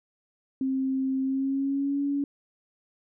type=tone with pitch glide; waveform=sine; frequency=265.1 to 282.5 Hz; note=C4 to C#4; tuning=+23 to +33 cents; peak=-24 dBFS; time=0.61-2.24 s; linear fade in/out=2 ms; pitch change=+110 cents; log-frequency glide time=1.22-2.01 s; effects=none